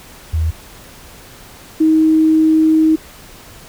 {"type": "tone pair in turn", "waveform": "sine", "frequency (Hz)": [80.1, 316], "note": ["E2", "D#4"], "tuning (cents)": [-49, 27], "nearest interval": "2 octaves", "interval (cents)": 2376, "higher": "second", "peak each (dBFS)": [-13, -8], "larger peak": "second", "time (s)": [[0.33, 0.51], [1.8, 2.96]], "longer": "second", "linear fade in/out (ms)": 10, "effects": ["pink hiss -39 dBFS RMS until 3.68 s"]}